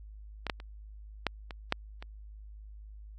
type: clicks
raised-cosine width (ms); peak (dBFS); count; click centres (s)
0.3; -18 / -13 / -30 / -11 / -25 / -10 / -27; 7; 0.467 / 0.498 / 0.601 / 1.267 / 1.508 / 1.724 / 2.025
effects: added 52 Hz sine -45 dBFS peak until 3.18 s + AAC 32 kbps